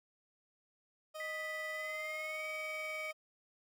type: tone with tremolo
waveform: 30% pulse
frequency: 622.3 Hz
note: D#5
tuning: in tune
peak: -39 dBFS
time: 1.14-3.13 s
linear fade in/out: 20 ms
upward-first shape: triangle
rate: 20 Hz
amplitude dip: 25%
type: tone with pitch glide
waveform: sine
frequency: 1975.5 to 2269 Hz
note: B6 to C#7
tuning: 0 to +40 cents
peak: -40 dBFS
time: 1.2-3.11 s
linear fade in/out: 2 ms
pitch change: +240 cents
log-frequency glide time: 1.72-2.46 s
effects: none